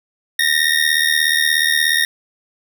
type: ring-modulated tone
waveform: 25% pulse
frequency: 1852 Hz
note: A#6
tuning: 12 cents flat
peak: -7 dBFS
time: 0.39-2.05 s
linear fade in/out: 2 ms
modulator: 38.4 Hz
effects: 8-bit